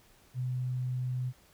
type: tone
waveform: sine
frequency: 126.5 Hz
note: B2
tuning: 42 cents sharp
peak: -30 dBFS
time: 0.34-1.33 s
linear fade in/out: 50 ms
effects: pink hiss -62 dBFS RMS until 1.53 s